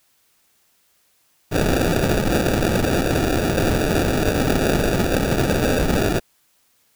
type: noise with sample-and-hold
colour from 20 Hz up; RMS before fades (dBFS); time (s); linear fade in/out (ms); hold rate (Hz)
violet; -19; 1.51-6.2; 20; 1050
effects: white hiss -62 dBFS RMS until 6.95 s